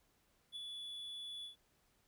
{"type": "tone with ADSR envelope", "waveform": "triangle", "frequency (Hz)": 3433, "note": "A7", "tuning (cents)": -43, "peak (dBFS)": -40, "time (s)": [0.52, 1.56], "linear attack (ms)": 42, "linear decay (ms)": 7, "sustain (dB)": -3, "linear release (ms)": 120, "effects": ["pink hiss -75 dBFS RMS until 2.07 s"]}